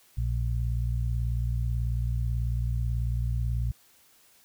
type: harmonic tone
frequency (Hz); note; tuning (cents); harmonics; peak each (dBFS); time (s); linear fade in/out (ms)
58.27; A#1; 0; 1 / 2 / 3; -27 / -29 / -45; 0.17-3.72; 10
effects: white hiss -60 dBFS RMS until 4.44 s